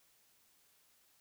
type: silence
effects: white hiss -70 dBFS RMS until 1.2 s